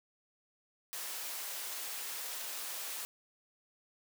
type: high-pass noise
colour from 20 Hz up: white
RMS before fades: -41 dBFS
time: 0.93-3.05 s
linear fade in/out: 0 ms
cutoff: 490 Hz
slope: 12 dB/octave
effects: none